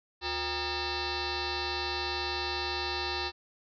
sine tone with frequency modulation, 1805 Hz, A6, 44 cents sharp, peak -30 dBFS, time 0.21-3.32 s, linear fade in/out 50 ms, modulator 433 Hz, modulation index 6.7, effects none

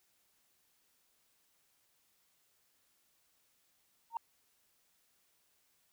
sine tone with exponential growth, 920 Hz, A#5, 23 cents flat, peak -29 dBFS, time 4.1-4.17 s, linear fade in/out 2 ms, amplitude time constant 15 ms, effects tanh soft clip ceiling -27 dBFS + white hiss -74 dBFS RMS until 5.92 s

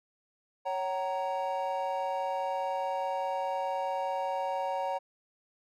triangle chord, F# major, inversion second, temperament equal with one note detuned, 554.4 / 758.2 / 932.3 Hz, C#5 / F#5 / A#5, 0 / +42 / 0 cents, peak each -32 dBFS, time 0.65-4.99 s, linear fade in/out 20 ms, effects tanh soft clip ceiling -19 dBFS

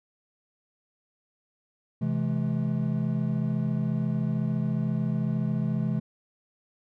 triangle chord, C augmented, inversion none, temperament equal with one note detuned, 130.81 / 164.81 / 213 Hz, C3 / E3 / G#3, 0 / 0 / +44 cents, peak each -27 dBFS, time 2.01-6 s, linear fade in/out 10 ms, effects none

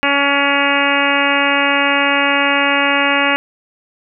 harmonic tone, 281.7 Hz, C#4, 28 cents sharp, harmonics 1 / 2 / 3 / 4 / 5 / 6 / 7 / 8 / 9 / 10, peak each -21 / -21 / -21 / -21 / -21 / -21 / -21 / -21 / -21 / -21 dBFS, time 0.03-3.36 s, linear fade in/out 0 ms, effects none

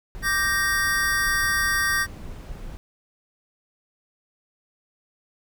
brown noise, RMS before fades -36 dBFS, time 0.15-2.77 s, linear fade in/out 0 ms
square chord, G minor, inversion second, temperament equal, 1174.7 / 1568 / 1864.7 Hz, D6 / G6 / Bb6, 0 / 0 / 0 cents, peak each -30 / -25 / -24 dBFS, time 0.22-2.07 s, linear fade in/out 50 ms
effects none

